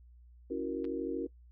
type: chord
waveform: sine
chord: F# dominant seventh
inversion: second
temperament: equal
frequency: 277.2 / 329.6 / 370 / 466.2 Hz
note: C#4 / E4 / F#4 / A#4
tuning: 0 / 0 / 0 / 0 cents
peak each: -38 dBFS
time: 0.5-1.27 s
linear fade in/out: 10 ms
type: clicks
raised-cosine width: 0.3 ms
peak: -38 / -39 dBFS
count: 2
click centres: 0.844 / 0.851 s
effects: noise-tail reverb RT60 0.1 s tail -20 dB re dry + added 60 Hz sine -54 dBFS peak until 1.51 s